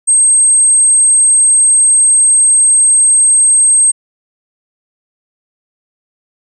sine tone, 8390 Hz, C9, 4 cents sharp, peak -4 dBFS, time 0.07-3.92 s, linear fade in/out 20 ms, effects tanh soft clip ceiling -1 dBFS

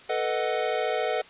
square chord, B dominant seventh, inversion third, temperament equal, 440 / 493.9 / 622.3 / 740 Hz, A4 / B4 / D#5 / F#5, 0 / 0 / 0 / 0 cents, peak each -31 dBFS, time 0.09-1.22 s, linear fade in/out 10 ms, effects white hiss -49 dBFS RMS until 1.29 s + resampled to 8000 Hz

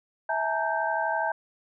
sine tone cluster, 654 / 849 / 921 / 1564 Hz, E5 / G#5 / A#5 / G6, -14 / +38 / -21 / -4 cents, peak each -30 dBFS, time 0.29-1.32 s, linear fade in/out 5 ms, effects none

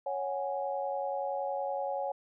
sine chord, C# suspended fourth, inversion none, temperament equal, 554.4 / 740 / 830.6 Hz, C#5 / F#5 / G#5, 0 / 0 / 0 cents, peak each -34 / -37 / -36 dBFS, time 0.06-2.12 s, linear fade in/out 5 ms, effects none

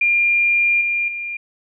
sine tone with level steps, 2400 Hz, D7, 37 cents sharp, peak -13 / -17 / -24 dBFS, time 0.01-1.37 s, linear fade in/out 5 ms, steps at 0.81 / 1.08 s, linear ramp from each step 2 ms, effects none

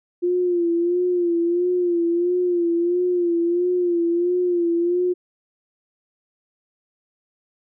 sine tone with vibrato, 349.2 Hz, F4, in tune, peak -17 dBFS, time 0.22-5.14 s, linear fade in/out 20 ms, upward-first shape sine, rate 1.5 Hz, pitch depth 56 cents each way, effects none

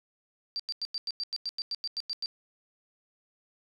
sine tone bursts, 4686 Hz, D8, 5 cents flat, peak -30 dBFS, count 14, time 0.56-2.259 s, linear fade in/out 0 ms, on 35 ms, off 93 ms, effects none

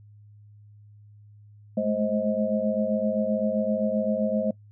sine tone cluster, 210.3 / 218 / 526 / 631 Hz, G#3 / A3 / C5 / D#5, +22 / -16 / +9 / +24 cents, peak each -28 dBFS, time 1.77-4.51 s, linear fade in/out 5 ms, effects noise-tail reverb RT60 0.1 s tail -21 dB re dry + added 104 Hz sine -48 dBFS peak until 4.71 s

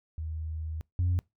sine tone pair in turn, 79.1 / 89.02 Hz, D#2 / F2, +29 / +34 cents, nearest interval major second, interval 205 cents, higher second, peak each -32 / -22 dBFS, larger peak second, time 0.18-0.81 / 0.99-1.19 s, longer first, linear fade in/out 0 ms, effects noise-tail reverb RT60 0.2 s tail -26 dB re dry + tanh soft clip ceiling -21 dBFS

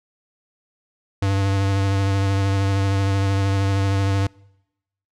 square tone with vibrato, 98 Hz, G2, in tune, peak -18 dBFS, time 1.22-4.27 s, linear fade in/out 5 ms, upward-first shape triangle, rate 13 Hz, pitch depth 25 cents each way, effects noise-tail reverb RT60 0.9 s tail -26 dB re dry + low-pass 7000 Hz 12 dB/octave

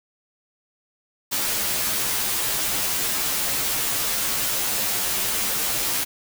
white noise with comb filter, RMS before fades -24 dBFS, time 1.31-6.05 s, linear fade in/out 20 ms, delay 12 ms, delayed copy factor -0.95, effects none

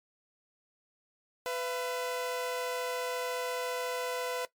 sawtooth tone pair together, 500 / 678.1 Hz, B4 / E5, +21 / +49 cents, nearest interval perfect fourth, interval 528 cents, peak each -29 / -36 dBFS, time 1.46-4.45 s, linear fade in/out 0 ms, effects noise-tail reverb RT60 0.1 s tail -17 dB re dry + MP3 96 kbps

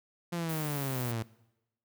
sawtooth linear sweep, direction down, 174.61 to 110 Hz, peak -28 dBFS, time 0.32-1.23 s, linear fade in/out 10 ms
violet noise, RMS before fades -41 dBFS, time 0.49-1.12 s, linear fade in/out 5 ms
effects noise-tail reverb RT60 0.9 s tail -21 dB re dry

